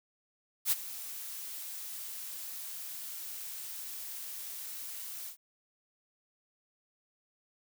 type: noise with ADSR envelope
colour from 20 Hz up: blue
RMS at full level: -26 dBFS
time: 0.65-5.37 s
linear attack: 63 ms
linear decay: 33 ms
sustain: -16 dB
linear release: 100 ms
effects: none